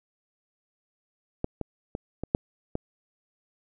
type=clicks; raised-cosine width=2 ms; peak=-13 / -17 / -18 / -18 / -7 / -15 dBFS; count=6; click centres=1.444 / 1.613 / 1.951 / 2.236 / 2.349 / 2.754 s; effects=none